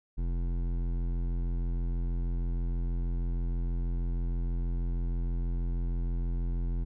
sine tone with hard clipping, 43.14 Hz, F1, 20 cents flat, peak -30 dBFS, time 0.17-6.85 s, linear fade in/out 20 ms, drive 13 dB, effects none

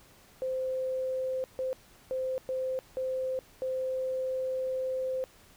sine tone bursts at uneven times, 519 Hz, C5, 14 cents flat, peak -29 dBFS, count 6, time 0.42-1.44 / 1.59-1.73 / 2.11-2.38 / 2.49-2.79 / 2.97-3.39 / 3.62-5.24 s, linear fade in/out 0 ms, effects pink hiss -58 dBFS RMS until 5.56 s

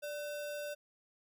sine tone with sample-and-hold, 587.3 Hz, D5, in tune, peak -38 dBFS, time 0.02-0.75 s, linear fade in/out 20 ms, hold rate 2100 Hz, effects none

